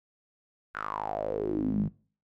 sawtooth tone with band-pass filter sweep, 52.4 Hz, G#1, 16 cents sharp, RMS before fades -31 dBFS, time 0.74-1.89 s, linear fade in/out 20 ms, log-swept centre 1500 to 170 Hz, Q 7.8, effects noise-tail reverb RT60 0.4 s tail -20 dB re dry

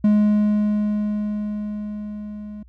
triangle tone with level ramp, 209.6 Hz, G#3, 16 cents sharp, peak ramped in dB -10 to -30 dBFS, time 0.04-2.63 s, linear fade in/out 5 ms, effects added 60 Hz sine -45 dBFS peak until 2.68 s

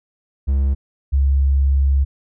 triangle / sine tone pair in turn, 68.3 / 68.64 Hz, C#2 / C#2, -25 / -16 cents, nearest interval unison, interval 9 cents, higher second, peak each -12 dBFS, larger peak neither, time 0.47-0.75 / 1.12-2.05 s, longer second, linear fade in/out 20 ms, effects none

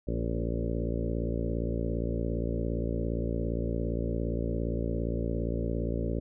harmonic tone with a mistuned harmonic, 57.4 Hz, A#1, 26 cents flat, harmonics 1 / 2 / 3 / 4 / 5 / 6 / 7 / 8 / 9 / 10, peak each -32 / -35 / -37 / -38 / -39 / -40 / -40 / -41 / -42 / -42 dBFS, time 0.07-6.2 s, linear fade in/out 10 ms, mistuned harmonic 5, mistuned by -28 cents, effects none

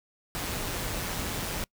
pink noise with amplitude modulation, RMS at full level -31 dBFS, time 0.35-1.64 s, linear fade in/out 0 ms, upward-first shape sine, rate 175 Hz, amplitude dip 40%, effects noise-tail reverb RT60 0.1 s tail -26 dB re dry

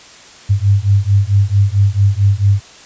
sine beating tone pair, 97.8 / 102.3 Hz, G2 / G#2, -4 / -26 cents, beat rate 4.5 Hz, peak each -12 dBFS, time 0.49-2.61 s, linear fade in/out 20 ms, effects white hiss -39 dBFS RMS until 2.85 s + resampled to 16000 Hz

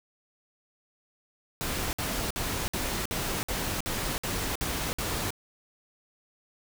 pink noise bursts, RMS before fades -31 dBFS, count 10, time 1.61-5.305 s, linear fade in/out 0 ms, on 320 ms, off 55 ms, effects none

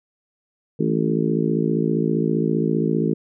harmonic tone with a mistuned harmonic, 55.1 Hz, A1, 3 cents sharp, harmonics 3 / 4 / 5 / 6 / 7 / 8, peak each -23 / -24 / -25 / -26 / -26 / -27 dBFS, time 0.79-3.14 s, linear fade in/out 10 ms, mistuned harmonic 3, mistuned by -50 cents, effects none

